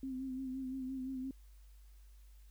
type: tone with vibrato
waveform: sine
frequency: 261.6 Hz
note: C4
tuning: in tune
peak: -38 dBFS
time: 0.03-1.31 s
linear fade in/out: 2 ms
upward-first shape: sine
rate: 5.8 Hz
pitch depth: 41 cents each way
effects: added 50 Hz sine -55 dBFS peak until 2.5 s + white hiss -72 dBFS RMS until 2.5 s